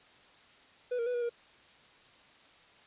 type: tone with pitch steps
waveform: triangle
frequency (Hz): 494.3 / 466.5 / 493.8 / 481.5 / 472.9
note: B4 / A#4 / B4 / B4 / A#4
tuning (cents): +1 / +1 / 0 / -44 / +25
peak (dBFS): -28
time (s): 0.91-1.295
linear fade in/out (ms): 10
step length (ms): 77
effects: white hiss -59 dBFS RMS until 2.86 s + resampled to 8000 Hz